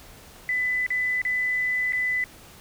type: tone with dropouts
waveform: sine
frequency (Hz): 2000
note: B6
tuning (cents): +21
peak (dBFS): -22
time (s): 0.49-2.24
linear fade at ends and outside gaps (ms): 1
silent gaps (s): 0.865-0.904 / 1.217-1.251 / 1.923-1.932
effects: pink hiss -48 dBFS RMS until 2.6 s